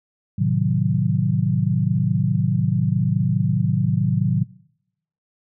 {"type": "chord", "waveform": "sine", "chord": "A diminished seventh", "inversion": "none", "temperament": "equal", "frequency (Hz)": [110, 130.81, 155.56, 185], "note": ["A2", "C3", "Eb3", "Gb3"], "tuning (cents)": [0, 0, 0, 0], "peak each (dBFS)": -22, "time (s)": [0.38, 4.44], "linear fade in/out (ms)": 10, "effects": ["noise-tail reverb RT60 0.8 s tail -23 dB re dry"]}